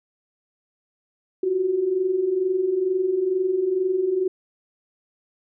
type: tone pair together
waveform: sine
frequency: 353.2 / 375.4 Hz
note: F4 / F#4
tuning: +20 / +25 cents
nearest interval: minor second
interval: 105 cents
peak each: -27 / -20 dBFS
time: 1.43-4.28 s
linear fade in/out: 5 ms
effects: none